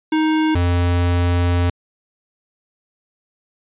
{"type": "tone pair in turn", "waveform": "square", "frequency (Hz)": [312.7, 87.75], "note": ["D#4", "F2"], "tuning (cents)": [9, 9], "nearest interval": "octave + minor seventh", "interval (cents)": 2200, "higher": "first", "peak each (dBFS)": -15, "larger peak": "neither", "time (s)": [[0.12, 0.55], [0.55, 1.7]], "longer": "second", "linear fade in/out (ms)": 5, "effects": ["resampled to 8000 Hz"]}